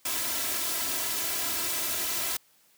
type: noise with comb filter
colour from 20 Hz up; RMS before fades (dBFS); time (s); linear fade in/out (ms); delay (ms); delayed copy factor
white; -30; 0.05-2.37; 5; 3; +0.7
effects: white hiss -63 dBFS RMS until 2.77 s + high-pass 80 Hz 12 dB/octave